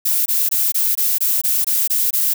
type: noise bursts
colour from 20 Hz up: violet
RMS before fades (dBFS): -17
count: 10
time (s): 0.05-2.339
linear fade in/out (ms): 10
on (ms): 210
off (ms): 21
effects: none